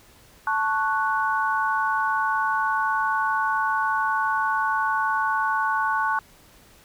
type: chord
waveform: sine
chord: F# minor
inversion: first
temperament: equal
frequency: 880 / 1108.7 / 1480 Hz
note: A5 / C#6 / F#6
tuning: 0 / 0 / 0 cents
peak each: -25 dBFS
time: 0.47-6.19 s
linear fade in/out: 2 ms
effects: pink hiss -53 dBFS RMS until 6.84 s